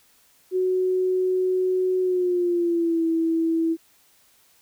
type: tone with pitch glide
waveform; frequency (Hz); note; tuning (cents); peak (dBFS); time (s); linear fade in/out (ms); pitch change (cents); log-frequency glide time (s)
sine; 370 to 327.7; F#4 to E4; 0 to -10; -19; 0.51-3.77; 50; -210; 2.01-3.05
effects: white hiss -59 dBFS RMS until 4.61 s